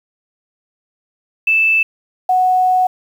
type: tone pair in turn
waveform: sine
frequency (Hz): 2637 / 738.7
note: E7 / F#5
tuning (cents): 0 / -3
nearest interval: octave + minor seventh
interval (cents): 2203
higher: first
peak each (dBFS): -10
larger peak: neither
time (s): 1.47-1.83 / 2.29-2.87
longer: second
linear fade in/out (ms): 5
effects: 7-bit